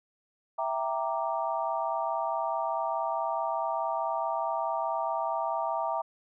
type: chord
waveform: sine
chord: E half-diminished seventh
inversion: none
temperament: equal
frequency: 659.3 / 784 / 932.3 / 1174.7 Hz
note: E5 / G5 / Bb5 / D6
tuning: 0 / 0 / 0 / 0 cents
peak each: -32 / -34 / -32 / -36 dBFS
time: 0.58-6.02 s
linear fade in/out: 10 ms
effects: none